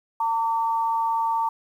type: tone pair together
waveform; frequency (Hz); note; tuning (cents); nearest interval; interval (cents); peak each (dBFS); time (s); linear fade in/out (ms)
sine; 908 / 1152.6; A#5 / D6; -46 / -33; major third; 413; -21 / -30; 0.2-1.49; 5
effects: 9-bit